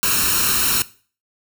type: noise with comb filter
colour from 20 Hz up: white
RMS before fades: -18 dBFS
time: 0.03-0.82 s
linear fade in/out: 0 ms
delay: 0.73 ms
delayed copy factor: +0.75
effects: noise-tail reverb RT60 0.4 s tail -18 dB re dry